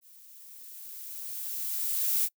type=noise with level ramp; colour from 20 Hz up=violet; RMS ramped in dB=-55 to -25 dBFS; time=0.01-2.29 s; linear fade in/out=50 ms; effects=noise-tail reverb RT60 0.1 s tail -25 dB re dry